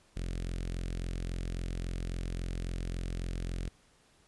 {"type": "tone with notch filter", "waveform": "sawtooth", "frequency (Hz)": 43.65, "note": "F1", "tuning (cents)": 0, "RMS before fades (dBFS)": -36, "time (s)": [0.16, 3.69], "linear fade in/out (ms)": 10, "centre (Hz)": 930, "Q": 0.71, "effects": ["pink hiss -65 dBFS RMS until 4.27 s", "resampled to 24000 Hz"]}